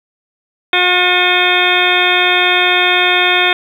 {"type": "harmonic tone with a mistuned harmonic", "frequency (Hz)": 359.5, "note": "F#4", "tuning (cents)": -50, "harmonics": [1, 2, 3, 4, 5, 6, 7, 9, 10], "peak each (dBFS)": [-19, -18, -22, -18, -19, -17, -16, -19, -17], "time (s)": [0.73, 3.53], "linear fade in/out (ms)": 2, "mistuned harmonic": 6, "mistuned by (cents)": 19, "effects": ["7-bit"]}